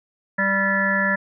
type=harmonic tone with a mistuned harmonic; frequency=196 Hz; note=G3; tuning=in tune; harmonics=1 / 3 / 5 / 7 / 9 / 10; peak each=-25 / -27 / -29 / -28 / -20 / -29 dBFS; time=0.38-1.16 s; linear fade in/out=10 ms; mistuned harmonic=9; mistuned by=-28 cents; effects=none